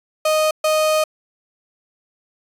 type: tone bursts at uneven times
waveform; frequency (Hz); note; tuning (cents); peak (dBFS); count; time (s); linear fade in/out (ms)
35% pulse; 621; D#5; -3; -13; 2; 0.25-0.51 / 0.64-1.04; 5
effects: resampled to 32000 Hz